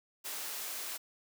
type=high-pass noise; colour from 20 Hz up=white; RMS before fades=-40 dBFS; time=0.24-0.98 s; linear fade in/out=20 ms; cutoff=370 Hz; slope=12 dB/octave; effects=none